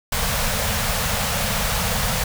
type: band-stop noise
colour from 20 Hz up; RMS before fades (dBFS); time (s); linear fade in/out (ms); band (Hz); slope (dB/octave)
pink; -22; 0.12-2.24; 5; 230 to 450; 96
effects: none